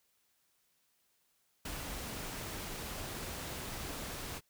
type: noise with ADSR envelope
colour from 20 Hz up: pink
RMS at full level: -40 dBFS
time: 1.65-4.41 s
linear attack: 6 ms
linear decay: 27 ms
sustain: -2 dB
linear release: 40 ms
effects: white hiss -75 dBFS RMS until 4.49 s